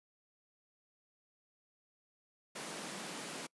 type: high-pass noise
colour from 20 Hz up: pink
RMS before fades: -44 dBFS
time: 2.55-3.47 s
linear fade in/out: 10 ms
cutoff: 160 Hz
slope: 48 dB/octave
effects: noise-tail reverb RT60 0.1 s tail -25 dB re dry + resampled to 24000 Hz